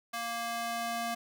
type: tone with high-pass filter sweep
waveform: square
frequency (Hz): 233.1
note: A#3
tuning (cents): 0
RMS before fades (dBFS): -35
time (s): 0.13-1.15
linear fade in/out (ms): 10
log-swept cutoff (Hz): 920 to 520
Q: 1.1
effects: none